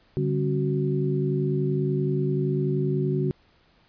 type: tone cluster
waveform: sine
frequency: 144.4 / 194.8 / 268 / 369.7 Hz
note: D3 / G3 / C4 / F#4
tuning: -29 / -11 / +42 / -1 cents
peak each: -24 / -31 / -32 / -27 dBFS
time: 0.17-3.31 s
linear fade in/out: 0 ms
effects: pink hiss -61 dBFS RMS until 3.88 s + resampled to 11025 Hz